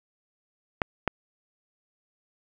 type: clicks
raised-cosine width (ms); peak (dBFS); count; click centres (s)
0.5; -8; 2; 0.818 / 1.077
effects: none